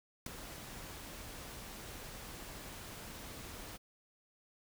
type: noise with ADSR envelope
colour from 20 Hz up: pink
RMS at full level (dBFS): -36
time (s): 0.26-3.78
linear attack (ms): 4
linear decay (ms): 6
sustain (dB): -12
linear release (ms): 24
effects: none